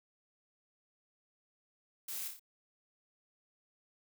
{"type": "noise with echo", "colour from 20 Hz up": "blue", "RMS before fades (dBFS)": -42, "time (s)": [2.08, 2.28], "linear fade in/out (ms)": 5, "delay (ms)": 29, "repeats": 4, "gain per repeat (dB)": -4, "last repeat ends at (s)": 2.396, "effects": []}